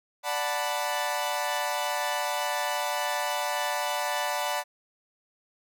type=chord; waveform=sawtooth; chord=B minor seventh; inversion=first; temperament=equal; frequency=587.3 / 740 / 880 / 987.8 Hz; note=D5 / F#5 / A5 / B5; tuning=0 / 0 / 0 / 0 cents; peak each=-29 dBFS; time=0.23-4.64 s; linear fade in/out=50 ms; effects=none